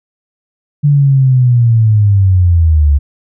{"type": "linear sweep", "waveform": "sine", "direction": "down", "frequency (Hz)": [147.1, 69.3], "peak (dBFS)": -5, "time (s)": [0.83, 2.99], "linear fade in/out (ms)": 20, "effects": []}